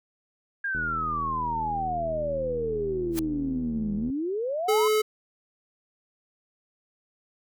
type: exponential two-way sweep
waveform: sine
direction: down then up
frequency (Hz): 1633 to 199.9 to 1062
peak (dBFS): -26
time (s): 0.64-4.88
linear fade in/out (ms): 5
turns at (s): 3.95
type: click train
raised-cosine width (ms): 3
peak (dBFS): -26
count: 268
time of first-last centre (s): 0.75-4.1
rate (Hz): 79.7
type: noise with exponential growth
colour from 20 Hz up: white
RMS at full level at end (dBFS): -29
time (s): 3.11-3.19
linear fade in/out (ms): 0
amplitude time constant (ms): 16
type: tone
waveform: square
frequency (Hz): 430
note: A4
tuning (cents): -40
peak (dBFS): -21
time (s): 4.68-5.02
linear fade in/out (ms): 10
effects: none